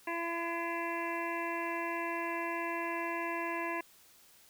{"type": "harmonic tone with a mistuned harmonic", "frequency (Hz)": 337.7, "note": "E4", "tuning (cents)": 42, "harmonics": [1, 2, 3, 5, 6, 7, 8], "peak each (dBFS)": [-39, -41, -38, -42, -43, -46, -45], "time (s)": [0.07, 3.81], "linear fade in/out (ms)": 5, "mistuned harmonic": 6, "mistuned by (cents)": 15, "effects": ["white hiss -61 dBFS RMS until 4.49 s"]}